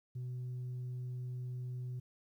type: tone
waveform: sine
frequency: 125.3 Hz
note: B2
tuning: 25 cents sharp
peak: -36 dBFS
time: 0.15-2 s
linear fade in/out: 10 ms
effects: tanh soft clip ceiling -37 dBFS + 12-bit